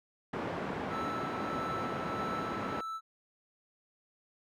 pink band-pass noise, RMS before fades -37 dBFS, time 0.33-2.81 s, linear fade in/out 5 ms, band 170 to 1500 Hz, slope 12 dB/octave
triangle tone with tremolo, 1318.5 Hz, E6, in tune, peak -34 dBFS, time 0.89-3.01 s, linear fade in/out 50 ms, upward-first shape sine, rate 1.6 Hz, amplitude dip 45%
effects none

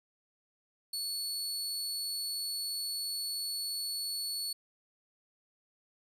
sawtooth tone, 4417 Hz, C#8, 7 cents flat, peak -31 dBFS, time 0.93-4.53 s, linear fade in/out 5 ms, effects resampled to 32000 Hz + 11-bit

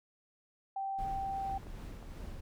sine tone, 780 Hz, G5, 9 cents flat, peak -34 dBFS, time 0.76-1.58 s, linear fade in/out 5 ms
brown noise with tremolo, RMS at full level -43 dBFS, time 0.98-2.41 s, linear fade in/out 10 ms, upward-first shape sine, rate 2.6 Hz, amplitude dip 30%
clicks, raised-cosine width 1 ms, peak -37 dBFS, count 4, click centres 1.497 / 1.631 / 1.669 / 2.027 s
effects none

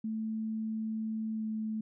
sine tone with pitch glide, 219.9 to 218.1 Hz, A3 to A3, -1 to -15 cents, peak -32 dBFS, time 0.04-1.81 s, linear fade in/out 5 ms, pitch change -14 cents, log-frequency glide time 1.34-1.44 s, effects none

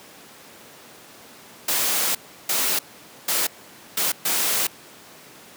white noise bursts at uneven times, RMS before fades -22 dBFS, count 5, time 1.68-2.15 / 2.49-2.79 / 3.28-3.47 / 3.97-4.12 / 4.25-4.67 s, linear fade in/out 5 ms, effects pink hiss -45 dBFS RMS until 5.56 s + high-pass 200 Hz 12 dB/octave

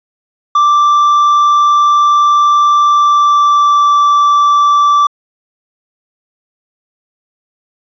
triangle tone with pitch glide, 1174.7 to 1165.2 Hz, D6 to D6, 0 to -14 cents, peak -4 dBFS, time 0.55-5.07 s, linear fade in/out 5 ms, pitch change -14 cents, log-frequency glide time 2.82-3.96 s, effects resampled to 16000 Hz

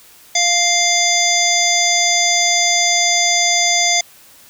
harmonic tone, 698 Hz, F5, 1 cent flat, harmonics 1 / 3 / 5 / 7 / 9 / 10, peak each -20 / -18 / -20 / -20 / -18 / -21 dBFS, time 0.35-4.01 s, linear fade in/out 5 ms, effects white hiss -45 dBFS RMS until 4.49 s

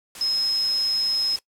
sine tone in noise, 5140 Hz, E8, 45 cents flat, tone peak -20 dBFS, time 0.21-1.36 s, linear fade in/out 2 ms, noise white, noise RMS -38 dBFS, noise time 0.15-1.39 s, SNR +15 dB, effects noise-tail reverb RT60 0.1 s tail -20 dB re dry + low-pass 11000 Hz 12 dB/octave

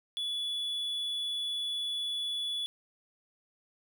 triangle tone, 3424 Hz, A7, 48 cents flat, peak -30 dBFS, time 0.17-2.66 s, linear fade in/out 0 ms, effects none

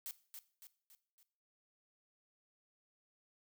blue noise with echo, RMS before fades -44 dBFS, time 0.06-0.11 s, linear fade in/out 0 ms, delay 280 ms, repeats 4, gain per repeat -6 dB, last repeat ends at 1.23 s, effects noise-tail reverb RT60 0.5 s tail -17 dB re dry

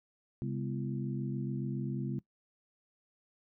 harmonic tone with a mistuned harmonic, 67.5 Hz, C#2, 45 cents flat, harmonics 2 / 3 / 4 / 5, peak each -35 / -39 / -41 / -43 dBFS, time 0.42-2.19 s, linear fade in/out 0 ms, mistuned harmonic 4, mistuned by -140 cents, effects noise-tail reverb RT60 0.1 s tail -20 dB re dry

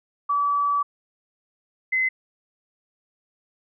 sine tone pair in turn, 1149 / 2047 Hz, D6 / C7, -38 / -38 cents, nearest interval minor seventh, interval 1000 cents, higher second, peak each -19 dBFS, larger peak neither, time 0.29-0.83 / 1.92-2.09 s, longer first, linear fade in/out 10 ms, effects none

